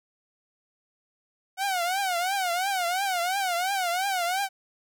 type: tone with vibrato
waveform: sawtooth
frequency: 740 Hz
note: F#5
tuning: in tune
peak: -21 dBFS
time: 1.57-4.49 s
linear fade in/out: 50 ms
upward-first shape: triangle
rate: 2.9 Hz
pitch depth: 160 cents each way
effects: none